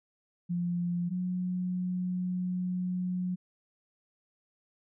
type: tone pair in turn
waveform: sine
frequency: 174.61 / 181.44 Hz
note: F3 / F#3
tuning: 0 / -34 cents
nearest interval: minor second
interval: 66 cents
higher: second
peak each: -28 / -29 dBFS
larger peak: first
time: 0.49-1.1 / 1.1-3.36 s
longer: second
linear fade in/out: 20 ms
effects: none